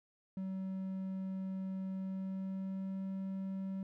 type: tone with pitch glide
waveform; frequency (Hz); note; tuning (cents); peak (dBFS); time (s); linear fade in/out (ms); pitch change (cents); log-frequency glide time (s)
triangle; 190 to 191.99; F#3 to G3; +46 to -36; -35; 0.37-3.83; 2; +18; 1.9-3.04
effects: none